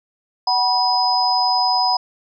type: tone cluster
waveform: sine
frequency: 751 / 972 / 5030 Hz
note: F#5 / B5 / D#8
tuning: +26 / -28 / +18 cents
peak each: -19 dBFS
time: 0.47-1.97 s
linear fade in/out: 5 ms
effects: none